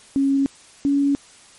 sine tone pair in turn, 274.7 / 281.4 Hz, C#4 / C#4, -16 / +26 cents, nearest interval unison, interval 42 cents, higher second, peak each -15 dBFS, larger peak neither, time 0.16-0.46 / 0.85-1.15 s, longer neither, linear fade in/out 0 ms, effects white hiss -48 dBFS RMS until 1.58 s + MP3 48 kbps

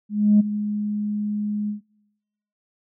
sine tone with ADSR envelope, 208.7 Hz, G#3, 9 cents sharp, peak -9 dBFS, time 0.09-1.81 s, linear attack 310 ms, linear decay 16 ms, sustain -13 dB, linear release 120 ms, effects noise-tail reverb RT60 1.0 s tail -23 dB re dry + tanh soft clip ceiling -7 dBFS

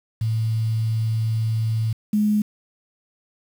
sine tone pair in turn, 111.4 / 210.3 Hz, A2 / G#3, +22 / +22 cents, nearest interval major seventh, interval 1100 cents, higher second, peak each -19 / -16 dBFS, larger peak second, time 0.21-1.93 / 2.13-2.42 s, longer first, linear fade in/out 5 ms, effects 7-bit

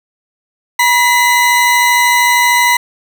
40% pulse tone pair together, 965 / 2023 Hz, B5 / B6, -40 / +41 cents, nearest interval octave + minor second, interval 1281 cents, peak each -10 dBFS, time 0.79-2.77 s, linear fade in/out 5 ms, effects none

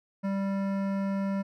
sine tone with hard clipping, 196 Hz, G3, in tune, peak -29 dBFS, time 0.23-1.43 s, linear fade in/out 20 ms, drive 15 dB, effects none

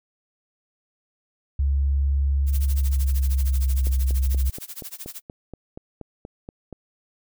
sine tone with pitch glide, 69.3 to 65.56 Hz, C#2 to C2, 0 to +4 cents, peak -18 dBFS, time 1.59-4.5 s, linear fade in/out 5 ms, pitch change -96 cents, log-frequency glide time 2.43-3.9 s
blue noise with tremolo, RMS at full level -34 dBFS, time 2.46-5.22 s, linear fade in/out 50 ms, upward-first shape sine, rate 13 Hz, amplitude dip 95%
click train, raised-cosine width 2 ms, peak -23 dBFS, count 13, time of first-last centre 3.87-6.727 s, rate 4.2 Hz
effects none

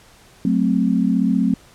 sine chord, F# diminished, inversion none, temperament equal, 185 / 220 / 261.6 Hz, F#3 / A3 / C4, 0 / 0 / 0 cents, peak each -19 dBFS, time 0.45-1.54 s, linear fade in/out 2 ms, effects pink hiss -49 dBFS RMS until 1.74 s + low-pass 11000 Hz 12 dB/octave

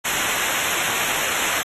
pink noise with comb filter, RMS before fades -23 dBFS, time 0.04-1.63 s, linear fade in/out 20 ms, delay 0.21 ms, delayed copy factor -0.95, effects AAC 32 kbps

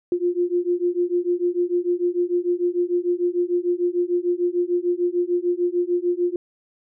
sine beating tone pair, 349.2 / 355.9 Hz, F4 / F4, 0 / +33 cents, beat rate 6.7 Hz, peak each -22 dBFS, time 0.12-6.36 s, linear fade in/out 2 ms, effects none

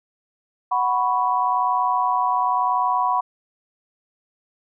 sine chord, F# suspended fourth, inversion none, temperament equal, 740 / 987.8 / 1108.7 Hz, F#5 / B5 / C#6, 0 / 0 / 0 cents, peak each -23 / -20 / -24 dBFS, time 0.71-3.21 s, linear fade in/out 10 ms, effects none

